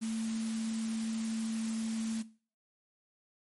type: tone in noise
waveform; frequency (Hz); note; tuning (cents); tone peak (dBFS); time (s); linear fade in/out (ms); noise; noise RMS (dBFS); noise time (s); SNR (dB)
sine; 223.4; A3; +27; -32; 0.01-2.23; 20; white; -45; 0.01-2.23; +10
effects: noise-tail reverb RT60 0.4 s tail -18 dB re dry + MP3 48 kbps